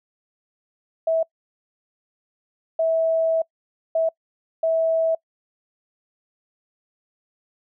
sine tone bursts at uneven times, 651 Hz, E5, 22 cents flat, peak -17 dBFS, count 4, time 1.07-1.23 / 2.79-3.42 / 3.95-4.09 / 4.63-5.15 s, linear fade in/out 5 ms, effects noise-tail reverb RT60 0.1 s tail -25 dB re dry

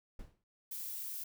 brown noise with exponential decay, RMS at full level -45 dBFS, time 0.19-0.44 s, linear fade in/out 5 ms, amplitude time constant 53 ms
violet noise, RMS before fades -42 dBFS, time 0.71-1.24 s, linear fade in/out 5 ms
effects none

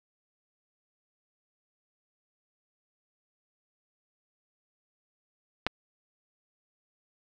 clicks, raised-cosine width 0.3 ms, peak -9 / -23 dBFS, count 2, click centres 5.666 / 5.67 s, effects none

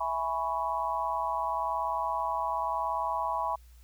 sine chord, C# minor seventh, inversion first, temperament equal, 659.3 / 830.6 / 987.8 / 1108.7 Hz, E5 / G#5 / B5 / C#6, 0 / 0 / 0 / 0 cents, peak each -36 / -34 / -31 / -35 dBFS, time 0-3.56 s, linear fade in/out 10 ms, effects added 60 Hz sine -51 dBFS peak until 3.83 s + white hiss -65 dBFS RMS until 3.83 s

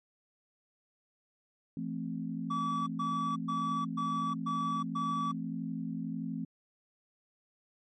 sine chord, A minor, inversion second, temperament equal with one note detuned, 168.57 / 220 / 261.6 Hz, E3 / A3 / C4, +39 / 0 / 0 cents, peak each -38 dBFS, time 1.77-6.45 s, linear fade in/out 2 ms
triangle tone bursts, 1148 Hz, D6, 40 cents flat, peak -29 dBFS, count 6, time 2.5-5.32 s, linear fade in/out 10 ms, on 370 ms, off 120 ms
effects tanh soft clip ceiling -19 dBFS + MP3 32 kbps

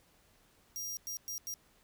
sawtooth tone bursts at uneven times, 5700 Hz, F8, 34 cents sharp, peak -35 dBFS, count 4, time 0.76-0.97 / 1.07-1.17 / 1.28-1.38 / 1.47-1.54 s, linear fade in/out 0 ms, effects pink hiss -67 dBFS RMS until 1.83 s

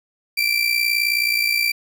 30% pulse tone with amplitude modulation, 2349 Hz, D7, in tune, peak -12 dBFS, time 0.37-1.72 s, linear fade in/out 10 ms, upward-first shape sine, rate 59 Hz, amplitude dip 65%, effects none

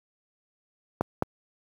clicks, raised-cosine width 1 ms, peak -9 dBFS, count 2, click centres 1.01 / 1.224 s, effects high-pass 80 Hz 12 dB/octave + 8-bit

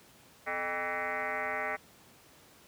sine tone with frequency modulation, 1330 Hz, E6, 15 cents sharp, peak -31 dBFS, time 0.46-1.77 s, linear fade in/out 20 ms, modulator 179 Hz, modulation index 4.8, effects pink hiss -58 dBFS RMS until 2.67 s + high-pass 100 Hz 12 dB/octave

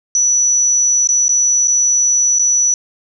sine tone with dropouts, 5920 Hz, F#8, in tune, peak -10 dBFS, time 0.15-2.74 s, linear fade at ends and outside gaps 1 ms, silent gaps 1.073-1.089 / 1.282-1.292 / 1.674-1.68 / 2.387-2.394 s, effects none

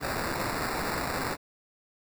violet noise with sample-and-hold, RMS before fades -31 dBFS, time 0-1.37 s, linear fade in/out 50 ms, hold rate 3150 Hz, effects none

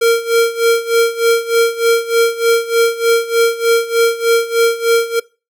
square tone with tremolo, 462.6 Hz, A#4, 13 cents flat, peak -8 dBFS, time 0.01-5.2 s, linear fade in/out 10 ms, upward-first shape sine, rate 3.3 Hz, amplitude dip 85%, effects noise-tail reverb RT60 0.3 s tail -22 dB re dry

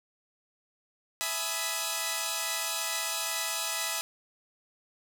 5% pulse chord, E major seventh, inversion none, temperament equal with one note detuned, 659.3 / 841.7 / 987.8 / 1244.5 Hz, E5 / G#5 / B5 / D#6, 0 / +23 / 0 / 0 cents, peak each -24 dBFS, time 1.21-4.01 s, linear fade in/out 0 ms, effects none

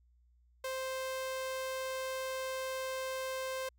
sawtooth tone, 523.3 Hz, C5, in tune, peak -32 dBFS, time 0.64-3.69 s, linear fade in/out 5 ms, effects added 60 Hz sine -64 dBFS peak until 3.78 s

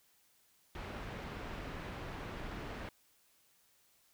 pink low-pass noise, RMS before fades -44 dBFS, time 0.75-2.89 s, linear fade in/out 2 ms, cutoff 2500 Hz, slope 12 dB/octave, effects white hiss -70 dBFS RMS until 4.13 s

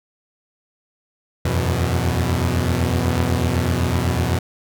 sawtooth chord, E suspended second, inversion none, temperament equal with one note detuned, 82.41 / 90.39 / 123.47 Hz, E2 / F#2 / B2, 0 / -40 / 0 cents, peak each -18 dBFS, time 1.45-4.39 s, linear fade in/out 5 ms, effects none

